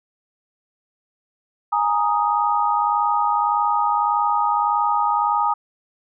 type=chord; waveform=sine; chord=Ab suspended second; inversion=none; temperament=equal; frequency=830.6 / 932.3 / 1244.5 Hz; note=Ab5 / Bb5 / Eb6; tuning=0 / 0 / 0 cents; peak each=-21 dBFS; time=1.72-5.54 s; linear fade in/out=10 ms; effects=none